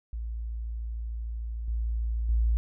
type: tone with level steps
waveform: sine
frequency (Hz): 56.7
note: A#1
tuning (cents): -47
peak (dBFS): -31 / -26 / -21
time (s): 0.13-2.57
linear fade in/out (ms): 0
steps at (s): 1.68 / 2.29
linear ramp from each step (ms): 2
effects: none